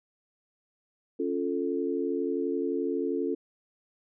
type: chord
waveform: sine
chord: Db augmented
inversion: none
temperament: equal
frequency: 277.2 / 349.2 / 440 Hz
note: Db4 / F4 / A4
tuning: 0 / 0 / 0 cents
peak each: -31 dBFS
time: 1.19-3.35 s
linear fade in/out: 10 ms
effects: none